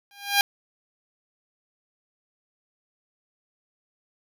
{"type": "tone with exponential growth", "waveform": "10% pulse", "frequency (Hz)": 806, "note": "G5", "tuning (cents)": 48, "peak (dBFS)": -6, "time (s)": [0.11, 0.41], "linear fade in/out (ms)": 1, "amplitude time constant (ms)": 64, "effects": []}